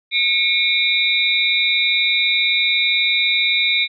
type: tone cluster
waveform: sine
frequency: 2192 / 2389 / 3641 / 3873 Hz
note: C#7 / D7 / A#7 / B7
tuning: -20 / +29 / -41 / -35 cents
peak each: -20 dBFS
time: 0.11-3.88 s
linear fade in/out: 50 ms
effects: none